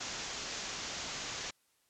white low-pass noise, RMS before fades -41 dBFS, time 0-1.51 s, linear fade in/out 10 ms, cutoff 7200 Hz, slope 96 dB/octave, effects white hiss -73 dBFS RMS until 1.89 s + low-pass 12000 Hz 12 dB/octave

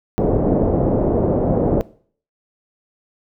white low-pass noise, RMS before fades -17 dBFS, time 0.18-1.81 s, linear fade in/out 0 ms, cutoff 550 Hz, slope 24 dB/octave, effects noise-tail reverb RT60 0.5 s tail -20 dB re dry

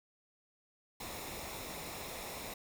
pink noise with comb filter, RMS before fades -44 dBFS, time 1-2.54 s, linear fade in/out 5 ms, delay 0.65 ms, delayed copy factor -0.5, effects none

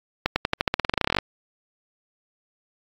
accelerating click train, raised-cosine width 0.3 ms, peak -4 dBFS, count 20, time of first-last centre 0.26-1.186 s, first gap 100 ms, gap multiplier 0.91, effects AAC 64 kbps

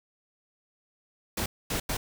pink noise bursts at uneven times, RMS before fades -30 dBFS, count 3, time 1.37-1.46 / 1.7-1.8 / 1.89-1.97 s, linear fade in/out 5 ms, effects none

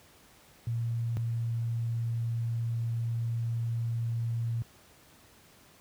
sine tone pair in turn, 116.54 / 116.08 Hz, A#2 / A#2, 0 / -7 cents, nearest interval unison, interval 7 cents, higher first, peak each -28 dBFS, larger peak neither, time 0.67-1.17 / 1.17-4.62 s, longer second, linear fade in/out 0 ms, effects pink hiss -58 dBFS RMS until 5.8 s + high-pass 60 Hz 12 dB/octave

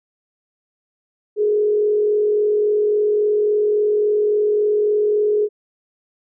sine tone with frequency modulation, 420.3 Hz, G#4, 21 cents sharp, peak -14 dBFS, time 1.36-5.49 s, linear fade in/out 50 ms, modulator 43.6 Hz, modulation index 0.34, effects none

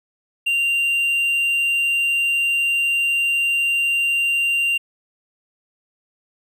triangle tone, 2776 Hz, F7, 11 cents flat, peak -15 dBFS, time 0.46-4.78 s, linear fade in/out 10 ms, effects none

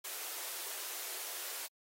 white high-pass noise, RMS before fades -42 dBFS, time 0.04-1.67 s, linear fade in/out 10 ms, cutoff 340 Hz, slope 48 dB/octave, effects AAC 48 kbps

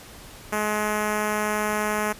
5% pulse tone with notch filter, 211.6 Hz, G#3, 33 cents sharp, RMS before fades -25 dBFS, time 0.52-2.13 s, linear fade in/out 10 ms, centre 4000 Hz, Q 0.59, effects pink hiss -44 dBFS RMS until 2.19 s + resampled to 32000 Hz

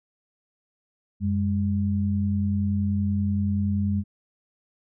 sine tone pair together, 92.5 / 203 Hz, F#2 / G#3, 0 / -39 cents, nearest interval octave + major second, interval 1361 cents, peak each -24 dBFS, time 1.2-4.04 s, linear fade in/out 50 ms, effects none

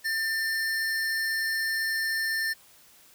square tone pair together, 1793 / 4258 Hz, A6 / C8, +32 / +30 cents, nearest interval octave + minor third, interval 1498 cents, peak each -27 / -38 dBFS, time 0.04-2.54 s, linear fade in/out 20 ms, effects white hiss -56 dBFS RMS until 3.14 s

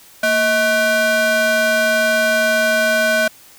square ring-modulated tone, 433.5 Hz, A4, 26 cents flat, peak -11 dBFS, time 0.23-3.28 s, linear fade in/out 5 ms, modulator 1070 Hz, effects white hiss -45 dBFS RMS until 3.58 s

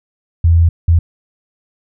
sine tone bursts at uneven times, 83.7 Hz, E2, 27 cents sharp, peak -6 dBFS, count 2, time 0.44-0.69 / 0.88-0.99 s, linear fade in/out 5 ms, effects none

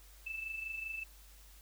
sine tone with amplitude modulation, 2637 Hz, E7, in tune, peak -36 dBFS, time 0.26-1.04 s, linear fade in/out 10 ms, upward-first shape sine, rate 25.1 Hz, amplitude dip 60%, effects added 50 Hz sine -56 dBFS peak until 1.61 s + white hiss -61 dBFS RMS until 1.61 s

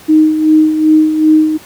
sine tone with tremolo, 311.1 Hz, D#4, in tune, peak -3 dBFS, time 0.08-1.58 s, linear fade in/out 20 ms, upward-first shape sine, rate 2.6 Hz, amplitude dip 60%, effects pink hiss -37 dBFS RMS until 1.65 s + high-pass 100 Hz 12 dB/octave

